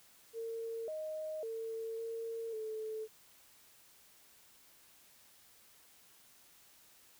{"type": "tone with pitch steps", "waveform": "sine", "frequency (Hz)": [455.5, 623, 450.6, 455.8, 436.8], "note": ["A#4", "D#5", "A4", "A#4", "A4"], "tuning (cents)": [-40, 2, 41, -39, -13], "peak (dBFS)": -38, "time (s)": [0.33, 3.08], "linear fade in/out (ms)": 50, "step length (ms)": 550, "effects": ["white hiss -63 dBFS RMS until 7.19 s"]}